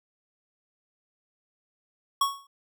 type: tone with exponential decay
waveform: square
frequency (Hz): 1108.7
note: C#6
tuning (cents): 0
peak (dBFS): -19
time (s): 2.21-2.47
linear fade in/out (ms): 5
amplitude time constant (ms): 55
effects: none